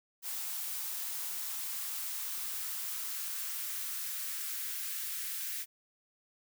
blue noise with high-pass filter sweep, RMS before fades -38 dBFS, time 0.22-5.66 s, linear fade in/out 50 ms, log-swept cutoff 760 to 1700 Hz, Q 1.7, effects none

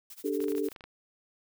blue noise with tremolo, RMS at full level -45 dBFS, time 0.1-0.73 s, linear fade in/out 2 ms, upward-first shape sine, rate 13 Hz, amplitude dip 90%
sine chord, D suspended fourth, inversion none, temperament equal with one note detuned, 293.7 / 395.2 / 440 Hz, D4 / G4 / A4, 0 / +14 / 0 cents, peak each -32 dBFS, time 0.24-0.69 s, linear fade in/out 10 ms
clicks, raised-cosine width 0.3 ms, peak -30 dBFS, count 11, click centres 0.404 / 0.441 / 0.483 / 0.52 / 0.551 / 0.581 / 0.686 / 0.718 / 0.762 / 0.808 / 0.84 s
effects none

